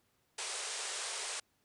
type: band-pass noise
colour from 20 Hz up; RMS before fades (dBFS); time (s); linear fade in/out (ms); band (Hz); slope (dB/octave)
white; -40; 0.38-1.4; 5; 370 to 9600; 96
effects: pink hiss -75 dBFS RMS until 1.64 s + high-pass 60 Hz 12 dB/octave